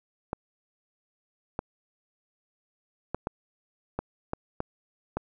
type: clicks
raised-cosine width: 1 ms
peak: -15 dBFS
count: 8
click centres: 0.331 / 1.591 / 3.146 / 3.271 / 3.99 / 4.334 / 4.604 / 5.17 s
effects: none